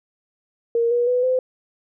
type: tone with pitch steps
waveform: sine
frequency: 466.2 / 481 / 496.2 / 511.9 Hz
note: A#4 / B4 / B4 / C5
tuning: 0 / -46 / +8 / -38 cents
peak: -16 dBFS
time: 0.75-1.39 s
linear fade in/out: 2 ms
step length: 160 ms
effects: none